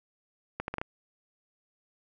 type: accelerating click train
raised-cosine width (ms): 0.5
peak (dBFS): -17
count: 5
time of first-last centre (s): 0.6-0.815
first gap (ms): 81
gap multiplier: 0.73
effects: none